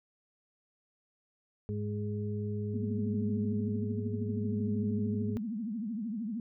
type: harmonic tone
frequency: 104.1 Hz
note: G#2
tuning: 5 cents sharp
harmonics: 1 / 2 / 4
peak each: -34 / -37 / -40 dBFS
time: 1.69-5.37 s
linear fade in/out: 0 ms
type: tone with vibrato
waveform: sine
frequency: 220 Hz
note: A3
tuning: in tune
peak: -33 dBFS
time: 2.74-6.4 s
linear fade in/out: 2 ms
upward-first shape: triangle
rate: 13 Hz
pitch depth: 210 cents each way
effects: none